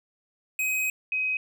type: tone pair in turn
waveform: square / sine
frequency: 2526 / 2526 Hz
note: D#7 / D#7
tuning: +26 / +26 cents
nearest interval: unison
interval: 0 cents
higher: neither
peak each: -25 / -24 dBFS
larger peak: second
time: 0.59-0.9 / 1.12-1.37 s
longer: first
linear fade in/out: 2 ms
effects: none